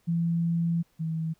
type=tone pair in turn; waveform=sine; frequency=168.3 / 161.21 Hz; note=E3 / E3; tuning=+36 / -38 cents; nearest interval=minor second; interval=74 cents; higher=first; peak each=-23 / -27 dBFS; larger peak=first; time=0.07-0.83 / 0.99-1.34 s; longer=first; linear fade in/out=20 ms; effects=pink hiss -68 dBFS RMS until 1.39 s